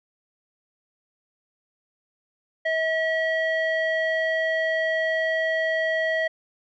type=tone with low-pass filter; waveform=square; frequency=643 Hz; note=E5; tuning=43 cents flat; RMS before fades=-24 dBFS; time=2.65-6.28 s; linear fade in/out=10 ms; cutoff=2300 Hz; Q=5.2; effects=none